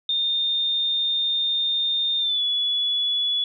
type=tone with pitch glide; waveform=sine; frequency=3636 to 3412 Hz; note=A#7 to G#7; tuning=-44 to +46 cents; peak=-20 dBFS; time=0.09-3.44 s; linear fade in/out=2 ms; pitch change=-110 cents; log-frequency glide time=2.19-2.42 s; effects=none